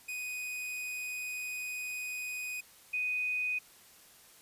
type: tone pair in turn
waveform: 45% pulse / sine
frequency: 2492 / 2492 Hz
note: D#7 / D#7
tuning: +2 / +2 cents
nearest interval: unison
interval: 0 cents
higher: neither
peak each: -36 / -30 dBFS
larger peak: second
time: 0.08-2.61 / 2.93-3.59 s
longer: first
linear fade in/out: 10 ms
effects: white hiss -58 dBFS RMS until 4.41 s + resampled to 32000 Hz